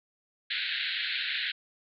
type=band-pass noise; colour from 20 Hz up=white; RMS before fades=-32 dBFS; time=0.5-1.52 s; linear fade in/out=10 ms; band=1500 to 4200 Hz; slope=96 dB/octave; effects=none